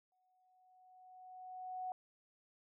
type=tone with exponential growth; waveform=sine; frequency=740 Hz; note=F#5; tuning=in tune; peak=-38 dBFS; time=0.12-1.92 s; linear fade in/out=1 ms; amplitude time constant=390 ms; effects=none